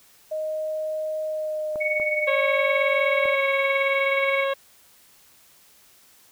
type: tone with pitch glide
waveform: sine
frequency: 622.3 to 588.1 Hz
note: D#5 to D5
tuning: 0 to +2 cents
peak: -25 dBFS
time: 0.31-3.35 s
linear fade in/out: 10 ms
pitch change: -98 cents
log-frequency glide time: 1.26-3.17 s
type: clicks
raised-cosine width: 1 ms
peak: -23 dBFS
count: 3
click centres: 1.758 / 1.999 / 3.256 s
type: tone with tremolo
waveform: sine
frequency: 2224 Hz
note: C#7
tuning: 5 cents sharp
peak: -20 dBFS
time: 1.8-4.45 s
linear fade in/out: 20 ms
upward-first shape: sine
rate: 19 Hz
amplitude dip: 70%
type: harmonic tone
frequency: 547 Hz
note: C#5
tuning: 23 cents flat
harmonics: 1 / 2 / 3 / 4 / 5 / 6 / 7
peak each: -23 / -29 / -33 / -35 / -37 / -39 / -40 dBFS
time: 2.27-4.54 s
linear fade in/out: 10 ms
effects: white hiss -55 dBFS RMS until 6.31 s